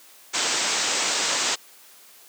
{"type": "low-pass noise", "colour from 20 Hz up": "white", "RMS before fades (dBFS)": -24, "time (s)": [0.33, 1.56], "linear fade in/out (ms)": 20, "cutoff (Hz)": 8100, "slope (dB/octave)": 96, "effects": ["white hiss -50 dBFS RMS until 2.28 s", "high-pass 300 Hz 12 dB/octave"]}